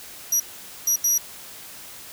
35% pulse tone bursts at uneven times, 5800 Hz, F#8, 35 cents flat, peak -15 dBFS, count 3, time 0.32-0.4 / 0.87-0.96 / 1.04-1.18 s, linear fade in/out 5 ms, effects white hiss -41 dBFS RMS until 2.12 s

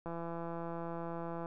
click train, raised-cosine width 1 ms, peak -28 dBFS, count 236, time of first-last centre 0.06-1.459 s, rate 168 Hz, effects none

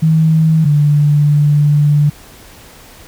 sine tone pair in turn, 159.3 / 147.14 Hz, D#3 / D3, +41 / +4 cents, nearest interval minor second, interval 137 cents, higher first, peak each -7 dBFS, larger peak neither, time 0.02-0.65 / 0.65-2.1 s, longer second, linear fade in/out 10 ms, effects pink hiss -39 dBFS RMS until 3.07 s

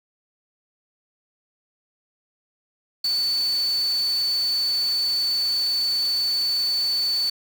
sine tone in noise, 4486 Hz, C#8, 20 cents sharp, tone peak -20 dBFS, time 3.04-7.3 s, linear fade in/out 5 ms, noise white, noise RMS -38 dBFS, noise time 3.04-7.3 s, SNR +15 dB, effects none

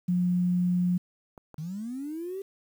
sine tone, 178.6 Hz, F3, 39 cents sharp, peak -22 dBFS, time 0.08-0.98 s, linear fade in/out 10 ms
clicks, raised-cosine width 1 ms, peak -31 dBFS, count 2, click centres 1.378 / 1.543 s
sine linear sweep, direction up, 146.9 to 398.4 Hz, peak -32 dBFS, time 1.58-2.42 s, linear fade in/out 5 ms
effects 9-bit

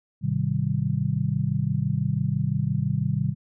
sine chord, Ab major seventh, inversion none, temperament just, 103.83 / 129.78 / 155.74 / 194.67 Hz, Ab2 / C3 / Eb3 / G3, 0 / -14 / +2 / -12 cents, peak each -30 / -25 / -27 / -29 dBFS, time 0.21-3.35 s, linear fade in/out 50 ms, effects none

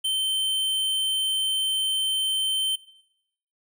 square tone, 3099 Hz, G7, 21 cents flat, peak -23 dBFS, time 0.04-2.76 s, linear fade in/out 10 ms, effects noise-tail reverb RT60 0.8 s tail -17 dB re dry

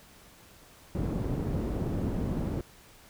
white low-pass noise, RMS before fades -31 dBFS, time 0.95-2.61 s, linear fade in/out 2 ms, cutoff 250 Hz, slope 12 dB/octave, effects pink hiss -55 dBFS RMS until 3.09 s

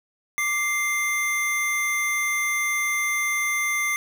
square tone pair together, 1174.7 / 2093 Hz, D6 / C7, 0 / 0 cents, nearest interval minor seventh, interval 1000 cents, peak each -32 / -23 dBFS, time 0.38-3.96 s, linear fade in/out 0 ms, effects none

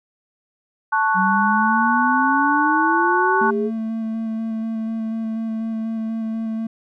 sine chord, F# minor, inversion first, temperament equal, 880 / 1108.7 / 1480 Hz, A5 / C#6 / F#6, 0 / 0 / 0 cents, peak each -19 / -21 / -20 dBFS, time 0.92-3.51 s, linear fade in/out 10 ms
sine exponential sweep, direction up, 185 to 426.5 Hz, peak -20 dBFS, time 1.14-3.71 s, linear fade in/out 50 ms
triangle tone with vibrato, 223.3 Hz, A3, 26 cents sharp, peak -20 dBFS, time 3.41-6.67 s, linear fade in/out 5 ms, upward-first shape square, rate 4.1 Hz, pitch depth 11 cents each way
effects none

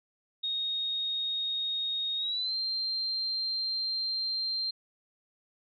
sine tone with pitch glide, 3729 to 4162 Hz, A#7 to C8, 0 to -10 cents, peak -29 dBFS, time 0.43-4.71 s, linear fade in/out 10 ms, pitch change +190 cents, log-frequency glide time 2.17-2.55 s, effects none

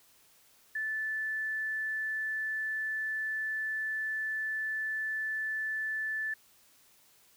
sine tone, 1750 Hz, A6, 10 cents flat, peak -31 dBFS, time 0.75-6.34 s, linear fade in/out 5 ms, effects white hiss -63 dBFS RMS until 7.36 s

